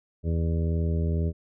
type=harmonic tone with a mistuned harmonic; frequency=82 Hz; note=E2; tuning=9 cents flat; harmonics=1 / 2 / 3 / 4 / 5 / 6 / 7; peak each=-24 / -29 / -37 / -40 / -36 / -44 / -42 dBFS; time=0.23-1.33 s; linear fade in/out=50 ms; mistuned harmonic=7; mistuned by=+54 cents; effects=none